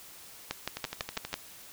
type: two click trains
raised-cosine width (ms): 0.2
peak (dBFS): -18 / -14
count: 8 / 6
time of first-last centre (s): 0.77-1.33 / 0.51-1.341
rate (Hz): 12.5 / 6.02
effects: white hiss -50 dBFS RMS until 1.72 s